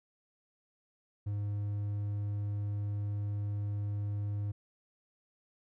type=tone; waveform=triangle; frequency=102.6 Hz; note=G#2; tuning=21 cents flat; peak=-30 dBFS; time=1.26-4.52 s; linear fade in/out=10 ms; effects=none